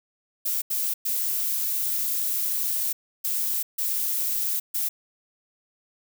violet noise bursts at uneven times, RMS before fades -26 dBFS, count 6, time 0.45-0.62 / 0.7-0.94 / 1.05-2.93 / 3.24-3.63 / 3.78-4.6 / 4.74-4.89 s, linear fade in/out 10 ms, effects none

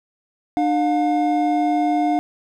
triangle tone pair together, 300 / 713.5 Hz, D4 / F5, +37 / +37 cents, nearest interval octave + minor third, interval 1500 cents, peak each -17 dBFS, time 0.57-2.19 s, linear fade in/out 0 ms, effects none

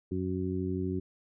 harmonic tone, 92.5 Hz, F#2, in tune, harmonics 1 / 2 / 3 / 4, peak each -35 / -35 / -35 / -35 dBFS, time 0.11-1 s, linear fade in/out 10 ms, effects none

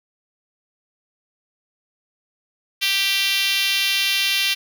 5% pulse tone with high-pass filter, 392 Hz, G4, in tune, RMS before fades -20 dBFS, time 2.81-4.55 s, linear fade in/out 20 ms, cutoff 2700 Hz, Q 1.9, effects none

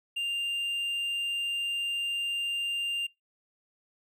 triangle tone, 2794 Hz, F7, in tune, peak -27 dBFS, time 0.16-3.07 s, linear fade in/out 10 ms, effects noise-tail reverb RT60 0.2 s tail -24 dB re dry

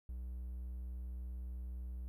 triangle tone, 61.74 Hz, B1, in tune, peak -39 dBFS, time 0.09-2.08 s, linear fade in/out 0 ms, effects 13-bit

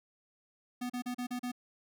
square tone bursts, 246.9 Hz, B3, in tune, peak -35 dBFS, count 6, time 0.81-1.518 s, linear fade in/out 10 ms, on 88 ms, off 36 ms, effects none

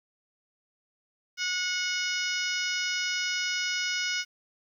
harmonic tone, 730 Hz, F#5, 24 cents flat, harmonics 2 / 3 / 4 / 5 / 6 / 7 / 8 / 9, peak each -33 / -33 / -35 / -40 / -43 / -33 / -39 / -43 dBFS, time 1.37-4.25 s, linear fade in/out 50 ms, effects 10-bit

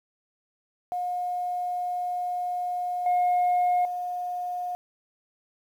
sine tone with level steps, 717 Hz, F5, 45 cents sharp, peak -26 / -18 / -28 dBFS, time 0.92-4.75 s, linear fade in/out 0 ms, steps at 3.06 / 3.85 s, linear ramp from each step 2 ms, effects tanh soft clip ceiling -18 dBFS + 9-bit

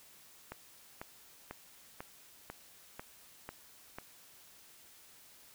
click train, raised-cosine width 0.5 ms, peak -27 dBFS, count 8, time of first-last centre 0.52-3.985 s, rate 2.02 Hz, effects white hiss -59 dBFS RMS until 5.54 s

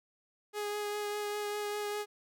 sawtooth tone with vibrato, 415.3 Hz, G#4, in tune, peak -30 dBFS, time 0.53-2.06 s, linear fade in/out 50 ms, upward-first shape triangle, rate 5 Hz, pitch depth 15 cents each way, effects none

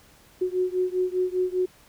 sine beating tone pair, 364.6 / 369.6 Hz, F#4 / F#4, -25 / -2 cents, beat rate 5 Hz, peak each -25 / -26 dBFS, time 0.41-1.66 s, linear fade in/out 10 ms, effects pink hiss -55 dBFS RMS until 1.88 s

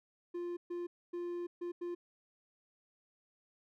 triangle tone bursts at uneven times, 349.2 Hz, F4, in tune, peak -35 dBFS, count 5, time 0.34-0.57 / 0.7-0.87 / 1.13-1.47 / 1.61-1.72 / 1.81-1.95 s, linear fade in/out 10 ms, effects none

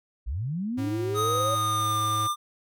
sine linear sweep, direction up, 47.78 to 574 Hz, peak -27 dBFS, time 0.26-1.56 s, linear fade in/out 20 ms
square tone, 107.7 Hz, A2, 37 cents flat, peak -31 dBFS, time 0.77-2.28 s, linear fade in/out 20 ms
square tone with pitch glide, 1251 to 1197.3 Hz, D#6 to D6, +9 to +33 cents, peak -25 dBFS, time 1.14-2.36 s, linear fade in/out 50 ms, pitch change -76 cents, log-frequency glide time 1.37-1.99 s
effects none

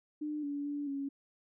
sine tone with pitch steps, 300.3 / 286.3 / 289.2 / 277.7 Hz, D4 / D4 / D4 / C#4, +39 / -44 / -27 / +3 cents, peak -34 dBFS, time 0.21-1.09 s, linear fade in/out 10 ms, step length 220 ms, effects none

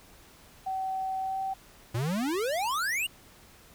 sine tone with pitch glide, 762 to 770.4 Hz, G5 to G5, -49 to -30 cents, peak -29 dBFS, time 0.66-1.54 s, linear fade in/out 10 ms, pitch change +19 cents, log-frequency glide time 1.2-1.4 s
square exponential sweep, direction up, 108.8 to 2949 Hz, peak -28 dBFS, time 1.94-3.07 s, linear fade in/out 10 ms
effects pink hiss -55 dBFS RMS until 3.74 s

